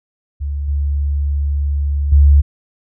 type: tone with level steps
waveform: sine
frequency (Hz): 71.5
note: D2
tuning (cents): -46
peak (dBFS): -18 / -14 / -5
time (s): 0.4-2.42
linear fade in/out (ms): 20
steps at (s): 0.68 / 2.12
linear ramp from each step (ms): 5
effects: none